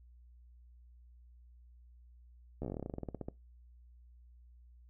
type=slowing click train; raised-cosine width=2 ms; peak=-26 dBFS; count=20; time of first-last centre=2.62-3.285 s; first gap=13 ms; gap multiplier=1.1; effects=noise-tail reverb RT60 0.2 s tail -21 dB re dry + added 60 Hz sine -56 dBFS peak until 4.89 s